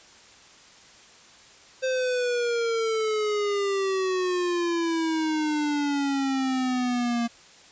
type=exponential sweep; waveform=square; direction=down; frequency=523.3 to 233.2 Hz; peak=-24 dBFS; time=1.82-7.28 s; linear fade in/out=20 ms; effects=white hiss -51 dBFS RMS until 7.71 s + resampled to 16000 Hz